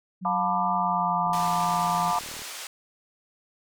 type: tone with pitch glide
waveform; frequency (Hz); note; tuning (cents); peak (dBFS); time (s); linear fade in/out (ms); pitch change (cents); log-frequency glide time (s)
sine; 185 to 171.62; F#3 to F3; 0 to -30; -32; 0.21-2.12; 20; -130; 0.73-1.29
type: chord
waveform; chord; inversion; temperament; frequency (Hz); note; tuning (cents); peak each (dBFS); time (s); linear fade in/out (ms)
sine; B half-diminished seventh; second; just; 711.2 / 889 / 987.8 / 1185.3; F5 / A5 / B5 / D6; +31 / +18 / 0 / +16; -28; 0.25-2.19; 2
type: click train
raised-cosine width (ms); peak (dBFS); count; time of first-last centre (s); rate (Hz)
2; -33; 45; 1.27-2.419; 38.3
type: band-pass noise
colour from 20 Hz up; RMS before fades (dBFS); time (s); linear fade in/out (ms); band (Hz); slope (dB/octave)
white; -38; 1.33-2.67; 2; 560 to 7800; 12
effects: none